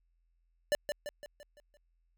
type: tone with echo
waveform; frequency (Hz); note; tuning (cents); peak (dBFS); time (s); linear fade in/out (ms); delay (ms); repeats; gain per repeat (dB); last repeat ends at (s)
square; 587.3; D5; 0; -26; 0.72-0.75; 0; 170; 6; -6; 1.77
effects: added 42 Hz sine -70 dBFS peak until 2.17 s